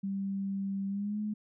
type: tone with pitch glide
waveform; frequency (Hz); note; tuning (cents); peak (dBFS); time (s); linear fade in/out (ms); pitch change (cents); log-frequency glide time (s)
sine; 196 to 211.3; G3 to G#3; 0 to +30; -31; 0.03-1.34; 10; +130; 0.88-1.19
effects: none